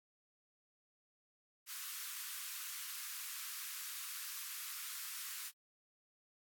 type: high-pass noise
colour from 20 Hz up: white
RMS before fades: -45 dBFS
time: 1.66-5.52 s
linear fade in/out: 50 ms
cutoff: 1100 Hz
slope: 48 dB/octave
effects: AAC 64 kbps